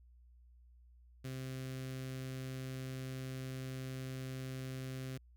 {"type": "tone with notch filter", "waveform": "sawtooth", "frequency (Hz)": 130.81, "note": "C3", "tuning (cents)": 0, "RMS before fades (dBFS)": -43, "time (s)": [1.24, 5.18], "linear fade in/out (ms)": 10, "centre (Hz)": 890, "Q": 1, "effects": ["added 60 Hz sine -59 dBFS peak until 5.36 s"]}